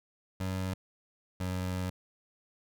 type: tone pair in turn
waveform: 25% pulse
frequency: 93.8 / 91.76 Hz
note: F#2 / F#2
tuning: +24 / -14 cents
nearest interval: unison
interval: 38 cents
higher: first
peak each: -28 dBFS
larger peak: neither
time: 0.4-0.74 / 1.4-1.9 s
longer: second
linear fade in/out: 5 ms
effects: none